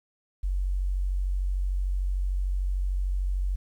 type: tone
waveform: sine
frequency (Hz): 46.69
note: F#1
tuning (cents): +16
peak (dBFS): -24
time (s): 0.43-3.56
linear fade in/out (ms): 10
effects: 10-bit